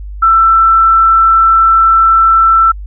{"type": "tone", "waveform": "sine", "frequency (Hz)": 1334, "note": "E6", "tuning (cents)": 20, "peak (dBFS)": -4, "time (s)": [0.22, 2.72], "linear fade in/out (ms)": 10, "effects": ["added 50 Hz sine -22 dBFS peak until 2.86 s"]}